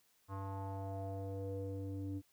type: tone with low-pass filter sweep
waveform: square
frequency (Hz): 97.4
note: G2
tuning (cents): -11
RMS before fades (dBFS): -42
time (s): 0.28-2.22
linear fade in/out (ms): 50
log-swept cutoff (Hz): 1100 to 320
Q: 4.7
effects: white hiss -73 dBFS RMS until 2.32 s